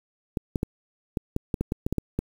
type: clicks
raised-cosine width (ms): 3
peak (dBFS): -12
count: 12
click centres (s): 0.372 / 0.558 / 0.631 / 1.172 / 1.364 / 1.542 / 1.61 / 1.721 / 1.865 / 1.926 / 1.983 / 2.19
effects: 7-bit